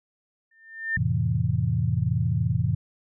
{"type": "tone with exponential growth", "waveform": "sine", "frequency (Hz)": 1800, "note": "A6", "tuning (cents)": 39, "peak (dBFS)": -20, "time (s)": [0.51, 0.97], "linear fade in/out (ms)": 5, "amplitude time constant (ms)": 98}
{"type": "chord", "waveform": "sine", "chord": "F major seventh", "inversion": "none", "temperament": "equal", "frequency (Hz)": [87.31, 110, 130.81, 164.81], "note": ["F2", "A2", "C3", "E3"], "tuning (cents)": [0, 0, 0, 0], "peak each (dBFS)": [-29, -25, -26, -28], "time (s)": [0.97, 2.75], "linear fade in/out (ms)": 5}
{"effects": []}